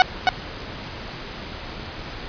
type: tone with echo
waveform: sawtooth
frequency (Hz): 740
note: F#5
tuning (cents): 0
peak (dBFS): -5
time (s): 0-0.02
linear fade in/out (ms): 0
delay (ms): 270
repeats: 1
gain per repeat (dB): -4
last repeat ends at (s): 0.29
effects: pink hiss -34 dBFS RMS until 2.28 s + resampled to 11025 Hz